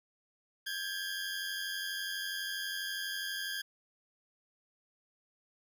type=tone pair together; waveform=20% pulse; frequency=1593.8 / 1686 Hz; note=G6 / G#6; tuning=+28 / +26 cents; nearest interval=minor second; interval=98 cents; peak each=-33 / -35 dBFS; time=0.66-3.62 s; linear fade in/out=10 ms; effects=none